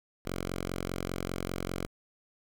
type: tone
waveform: 5% pulse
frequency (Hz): 45.04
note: F#1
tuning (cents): -46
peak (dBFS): -22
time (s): 0.25-1.87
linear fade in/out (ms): 10
effects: 9-bit